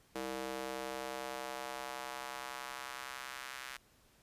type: tone with high-pass filter sweep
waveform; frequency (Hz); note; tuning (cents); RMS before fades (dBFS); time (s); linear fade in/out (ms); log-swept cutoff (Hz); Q
square; 65.41; C2; 0; -43; 0.15-3.77; 5; 370 to 1600; 1.3
effects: pink hiss -67 dBFS RMS until 4.22 s + resampled to 32000 Hz